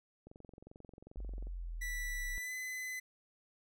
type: click train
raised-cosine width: 2 ms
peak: -40 dBFS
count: 28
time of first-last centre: 0.27-1.47 s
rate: 22.5 Hz
type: linear sweep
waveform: sine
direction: down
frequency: 49.85 to 31.74 Hz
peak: -39 dBFS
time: 1.17-2.38 s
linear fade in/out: 0 ms
type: tone with pitch glide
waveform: 45% pulse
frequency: 1965 to 2020 Hz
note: B6 to B6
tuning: -9 to +39 cents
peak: -39 dBFS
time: 1.81-3 s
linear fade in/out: 10 ms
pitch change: +48 cents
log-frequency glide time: 2.34-2.54 s
effects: none